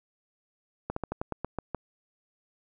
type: slowing click train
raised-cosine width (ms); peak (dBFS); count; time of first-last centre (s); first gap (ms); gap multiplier
1; -17; 9; 0.9-1.747; 64; 1.14
effects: none

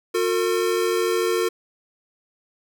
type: tone pair together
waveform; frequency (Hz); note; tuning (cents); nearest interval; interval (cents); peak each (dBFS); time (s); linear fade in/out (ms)
square; 360 / 453.6; F#4 / A#4; -47 / -47; major third; 400; -23; 0.14-1.49; 10
effects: none

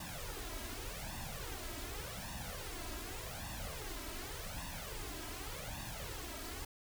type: noise with flanger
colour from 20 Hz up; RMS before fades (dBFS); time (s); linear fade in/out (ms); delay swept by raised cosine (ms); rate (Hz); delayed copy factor
pink; -44; 0-6.65; 5; 1.1 to 3.1; 0.86; +0.75
effects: none

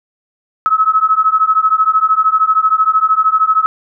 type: beating tone pair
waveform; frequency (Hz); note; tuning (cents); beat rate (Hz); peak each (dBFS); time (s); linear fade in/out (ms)
sine; 1283 / 1296; E6 / E6; -47 / -30; 13; -12; 0.66-3.66; 0
effects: none

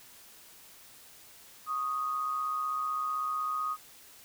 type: tone pair together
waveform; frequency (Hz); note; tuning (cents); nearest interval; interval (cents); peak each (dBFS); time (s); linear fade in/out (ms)
sine; 1108.7 / 1244.5; C#6 / D#6; 0 / 0; major second; 200; -39 / -30; 1.66-3.77; 50
effects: white hiss -54 dBFS RMS until 4.24 s

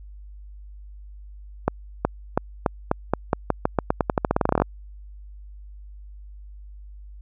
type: accelerating click train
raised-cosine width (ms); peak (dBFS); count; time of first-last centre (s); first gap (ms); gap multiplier
1; -4; 25; 1.68-4.62; 370; 0.88
effects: added 50 Hz sine -39 dBFS peak until 7.21 s

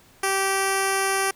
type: tone with low-pass filter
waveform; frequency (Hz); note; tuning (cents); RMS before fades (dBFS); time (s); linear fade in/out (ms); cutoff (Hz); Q
10% pulse; 388.4; G4; -16; -23; 0.23-1.31; 5; 11000; 2.7
effects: pink hiss -54 dBFS RMS until 1.35 s

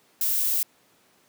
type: noise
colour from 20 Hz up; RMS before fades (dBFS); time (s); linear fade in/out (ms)
violet; -24; 0.21-0.63; 2
effects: pink hiss -61 dBFS RMS until 1.28 s + high-pass 200 Hz 12 dB/octave

